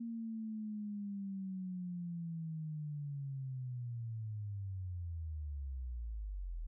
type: linear sweep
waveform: sine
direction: down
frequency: 233.1 to 38.89 Hz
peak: -39 dBFS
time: 0-6.67 s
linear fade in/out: 10 ms
effects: none